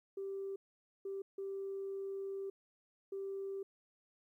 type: tone bursts at uneven times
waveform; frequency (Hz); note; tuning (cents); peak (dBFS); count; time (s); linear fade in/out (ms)
sine; 391; G4; -4; -38; 4; 0.17-0.56 / 1.05-1.22 / 1.38-2.5 / 3.12-3.63; 5
effects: tanh soft clip ceiling -34 dBFS + 13-bit